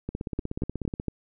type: two click trains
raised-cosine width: 3 ms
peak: -15 / -18 dBFS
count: 4 / 16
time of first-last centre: 0.39-1.083 / 0.09-0.999 s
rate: 4.33 / 16.5 Hz
effects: none